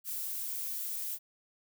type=noise; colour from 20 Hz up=violet; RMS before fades=-37 dBFS; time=0.04-1.19 s; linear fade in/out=50 ms; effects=none